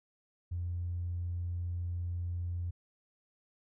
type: tone with tanh clipping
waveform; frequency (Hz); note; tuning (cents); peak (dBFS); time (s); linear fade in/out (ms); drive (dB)
triangle; 87.31; F2; 0; -33; 0.51-2.71; 10; 4
effects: none